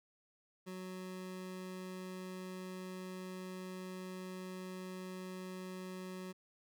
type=tone; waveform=25% pulse; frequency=185 Hz; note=F#3; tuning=in tune; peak=-40 dBFS; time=0.66-6.33 s; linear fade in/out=20 ms; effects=none